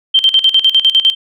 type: tone with tremolo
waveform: sine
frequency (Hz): 3136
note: G7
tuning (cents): 0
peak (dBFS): -5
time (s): 0.14-1.15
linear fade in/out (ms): 10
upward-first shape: square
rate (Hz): 9.9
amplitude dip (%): 80
effects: none